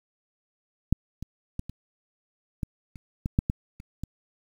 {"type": "clicks", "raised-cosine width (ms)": 5, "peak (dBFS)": [-7, -22, -18, -25, -16, -30, -15, -8, -12, -30, -20], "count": 11, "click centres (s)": [0.926, 1.226, 1.594, 1.696, 2.632, 2.958, 3.259, 3.389, 3.499, 3.801, 4.036], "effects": ["8-bit"]}